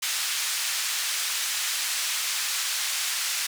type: band-pass noise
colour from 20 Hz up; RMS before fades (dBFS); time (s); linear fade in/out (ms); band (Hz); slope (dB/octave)
white; -28; 0.02-3.47; 10; 1500 to 7900; 12
effects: none